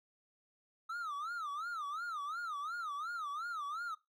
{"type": "tone with vibrato", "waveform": "triangle", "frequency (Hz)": 1272, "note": "D#6", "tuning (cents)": 38, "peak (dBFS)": -36, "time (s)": [0.89, 3.95], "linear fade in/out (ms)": 10, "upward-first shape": "sine", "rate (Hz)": 2.8, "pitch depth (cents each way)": 200, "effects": ["noise-tail reverb RT60 0.2 s tail -19 dB re dry"]}